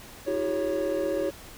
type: tone cluster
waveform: triangle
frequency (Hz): 320.6 / 364.3 / 400.5 / 555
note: E4 / F#4 / G4 / C#5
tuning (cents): -48 / -27 / +37 / +2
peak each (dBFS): -30 / -31 / -30 / -26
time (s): 0.26-1.31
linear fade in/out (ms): 20
effects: pink hiss -46 dBFS RMS until 1.57 s